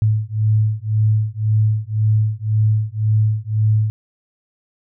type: beating tone pair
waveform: sine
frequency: 107.1 / 109 Hz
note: A2 / A2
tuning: -46 / -16 cents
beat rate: 1.9 Hz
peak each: -17 dBFS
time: 0.02-3.9 s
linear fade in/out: 0 ms
effects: none